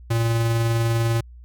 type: tone with tremolo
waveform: square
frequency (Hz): 115.3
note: A#2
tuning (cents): -19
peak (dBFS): -18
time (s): 0.1-1.21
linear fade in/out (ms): 10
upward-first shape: sine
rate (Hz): 20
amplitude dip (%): 25
effects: added 60 Hz sine -40 dBFS peak until 1.44 s